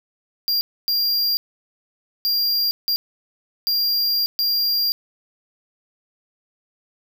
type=tone bursts at uneven times; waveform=square; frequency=4777 Hz; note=D8; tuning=29 cents sharp; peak=-18 dBFS; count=6; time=0.48-0.61 / 0.88-1.37 / 2.25-2.71 / 2.88-2.96 / 3.67-4.26 / 4.39-4.92 s; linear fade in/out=0 ms; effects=none